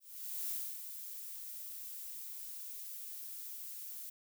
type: noise with ADSR envelope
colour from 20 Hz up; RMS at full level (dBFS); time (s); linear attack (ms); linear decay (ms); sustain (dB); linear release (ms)
violet; -38; 0-4.1; 500; 270; -8; 9
effects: none